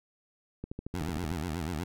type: click train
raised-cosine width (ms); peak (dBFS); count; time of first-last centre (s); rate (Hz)
3; -24; 10; 0.64-1.317; 13.3
type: tone with vibrato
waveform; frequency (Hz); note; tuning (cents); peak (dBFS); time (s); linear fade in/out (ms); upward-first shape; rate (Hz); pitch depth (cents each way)
15% pulse; 82.41; E2; 0; -26; 0.94-1.84; 5; sine; 8.2; 190
effects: none